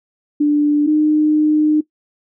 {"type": "tone pair in turn", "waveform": "sine", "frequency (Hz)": [294.7, 304.7], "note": ["D4", "D#4"], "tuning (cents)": [6, -36], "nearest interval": "minor second", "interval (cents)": 58, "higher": "second", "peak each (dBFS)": -10, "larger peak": "neither", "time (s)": [[0.4, 0.87], [0.87, 1.81]], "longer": "second", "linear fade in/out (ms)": 10, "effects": ["noise-tail reverb RT60 0.1 s tail -18 dB re dry"]}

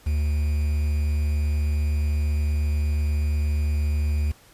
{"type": "tone with quantisation", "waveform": "triangle", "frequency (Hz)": 74.3, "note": "D2", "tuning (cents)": 21, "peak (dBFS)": -18, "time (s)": [0.06, 4.32], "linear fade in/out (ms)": 10, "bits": 7, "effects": ["pink hiss -53 dBFS RMS until 4.53 s", "resampled to 32000 Hz"]}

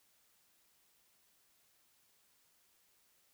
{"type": "silence", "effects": ["white hiss -72 dBFS RMS until 3.33 s"]}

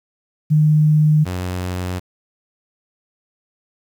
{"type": "tone pair in turn", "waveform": ["sine", "sawtooth"], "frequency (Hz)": [152.7, 90.8], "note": ["D#3", "F#2"], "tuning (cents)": [-32, -32], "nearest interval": "major sixth", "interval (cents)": 900, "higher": "first", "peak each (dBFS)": [-10, -18], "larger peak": "first", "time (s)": [[0.5, 1.25], [1.25, 2]], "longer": "neither", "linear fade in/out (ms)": 20, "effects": ["8-bit"]}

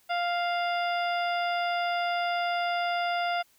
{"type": "harmonic tone", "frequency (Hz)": 698.5, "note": "F5", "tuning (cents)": 0, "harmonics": [1, 2, 3, 4, 5, 7], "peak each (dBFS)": [-27, -33, -37, -39, -41, -44], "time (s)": [0.09, 3.43], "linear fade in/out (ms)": 20, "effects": ["white hiss -64 dBFS RMS until 3.58 s"]}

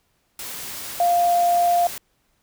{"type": "tone in noise", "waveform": "sine", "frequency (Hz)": 698.5, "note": "F5", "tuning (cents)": 0, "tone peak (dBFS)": -15, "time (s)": [1, 1.87], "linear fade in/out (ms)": 2, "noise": "white", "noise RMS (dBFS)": -33, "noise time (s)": [0.39, 1.98], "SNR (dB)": 15, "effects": ["pink hiss -67 dBFS RMS until 2.42 s"]}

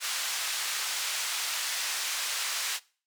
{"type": "band-pass noise", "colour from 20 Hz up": "white", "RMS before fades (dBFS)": -32, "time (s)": [0, 2.8], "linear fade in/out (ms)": 50, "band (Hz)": [1100, 7100], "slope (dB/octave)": 12, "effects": ["noise-tail reverb RT60 0.4 s tail -22 dB re dry"]}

